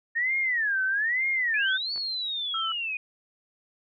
sine tone with vibrato, 1807 Hz, A6, 46 cents sharp, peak -23 dBFS, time 0.15-1.78 s, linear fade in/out 20 ms, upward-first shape sine, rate 1.1 Hz, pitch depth 290 cents each way
sine linear two-way sweep, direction up then down, 2321 to 4500 to 2448 Hz, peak -28 dBFS, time 1.54-2.97 s, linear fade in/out 2 ms, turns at 1.93 s
clicks, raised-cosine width 0.5 ms, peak -32 dBFS, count 2, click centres 1.961 / 1.977 s
sine tone, 1325 Hz, E6, 9 cents sharp, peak -29 dBFS, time 2.54-2.72 s, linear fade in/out 2 ms
effects none

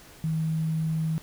sine tone with sample-and-hold, 159.4 Hz, D#3, 42 cents sharp, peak -24 dBFS, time 0.24-1.18 s, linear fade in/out 0 ms, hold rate 11025 Hz, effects pink hiss -50 dBFS RMS until 1.22 s

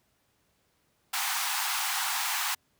pink high-pass noise, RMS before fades -30 dBFS, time 1.13-2.55 s, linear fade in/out 10 ms, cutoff 750 Hz, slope 96 dB/octave, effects pink hiss -71 dBFS RMS until 2.79 s + high-pass 60 Hz 12 dB/octave

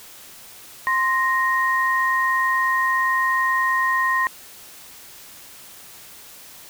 sine tone pair together, 1046.5 / 1864.7 Hz, C6 / A#6, 0 / 0 cents, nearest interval minor seventh, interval 1000 cents, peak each -20 dBFS, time 0.87-4.27 s, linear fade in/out 0 ms, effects white hiss -43 dBFS RMS until 6.69 s

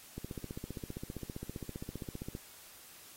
click train, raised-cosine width 3 ms, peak -27 dBFS, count 34, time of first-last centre 0.18-2.351 s, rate 15.2 Hz, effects white hiss -55 dBFS RMS until 3.16 s + AAC 48 kbps

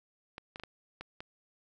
clicks, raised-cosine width 0.3 ms, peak -26 dBFS, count 6, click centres 0.381 / 0.559 / 0.598 / 0.636 / 1.01 / 1.205 s, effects none

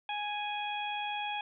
harmonic tone, 830.6 Hz, G#5, in tune, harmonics 1 / 2 / 3 / 4, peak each -35 / -45 / -39 / -41 dBFS, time 0.09-1.41 s, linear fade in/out 2 ms, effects none

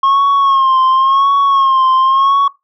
sine tone with vibrato, 1080 Hz, C#6, 45 cents flat, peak -5 dBFS, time 0.03-2.48 s, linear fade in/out 5 ms, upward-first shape sine, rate 0.93 Hz, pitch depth 59 cents each way, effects noise-tail reverb RT60 0.2 s tail -20 dB re dry + tanh soft clip ceiling -7 dBFS

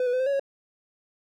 triangle tone with pitch steps, 504 / 490.8 / 509 / 521 / 560 / 551 Hz, B4 / B4 / C5 / C5 / C#5 / C#5, +35 / -11 / -48 / -7 / +18 / -11 cents, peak -20 dBFS, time 0-0.396 s, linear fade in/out 2 ms, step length 66 ms, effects none

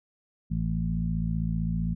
harmonic tone with a mistuned harmonic, 55.4 Hz, A1, 13 cents sharp, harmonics 1 / 2 / 3 / 4, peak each -31 / -33 / -28 / -34 dBFS, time 0.5-1.95 s, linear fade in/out 20 ms, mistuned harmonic 1, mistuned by -35 cents, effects none

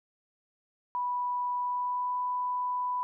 sine tone with pitch glide, 984 to 992.6 Hz, B5 to B5, -7 to +8 cents, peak -28 dBFS, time 0.95-3.03 s, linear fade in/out 0 ms, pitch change +15 cents, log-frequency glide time 1.57-2.18 s, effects none

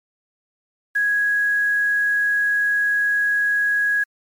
sine tone with quantisation, 1661.2 Hz, G#6, in tune, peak -16 dBFS, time 0.95-4.04 s, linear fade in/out 10 ms, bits 7, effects MP3 96 kbps

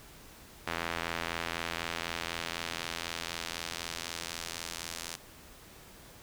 sawtooth tone with band-pass filter sweep, 84 Hz, E2, 33 cents sharp, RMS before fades -38 dBFS, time 0.67-5.16 s, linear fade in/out 0 ms, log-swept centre 1900 to 6900 Hz, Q 0.81, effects pink hiss -53 dBFS RMS until 6.22 s

